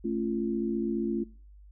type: chord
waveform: sine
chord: A augmented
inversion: none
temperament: just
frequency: 220 / 275 / 343.8 Hz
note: A3 / C#4 / E#4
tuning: 0 / -14 / -27 cents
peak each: -31 / -34 / -31 dBFS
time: 0.04-1.24 s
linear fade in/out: 10 ms
effects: noise-tail reverb RT60 0.4 s tail -21 dB re dry + added 50 Hz sine -49 dBFS peak until 1.71 s